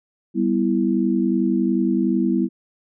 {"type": "chord", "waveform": "sine", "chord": "E minor", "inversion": "first", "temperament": "equal", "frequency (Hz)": [196, 246.9, 329.6], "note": ["G3", "B3", "E4"], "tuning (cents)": [0, 0, 0], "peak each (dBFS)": -21, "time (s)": [0.34, 2.49], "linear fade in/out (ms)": 50, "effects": []}